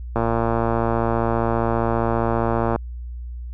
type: click train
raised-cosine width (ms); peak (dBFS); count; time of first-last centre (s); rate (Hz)
1; -7; 300; 0.16-2.76; 115
effects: added 60 Hz sine -29 dBFS peak until 3.53 s